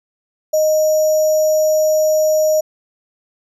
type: tone with sample-and-hold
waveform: sine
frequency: 620 Hz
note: D#5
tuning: 6 cents flat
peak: -11 dBFS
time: 0.53-2.61 s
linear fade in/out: 10 ms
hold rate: 6300 Hz
effects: resampled to 32000 Hz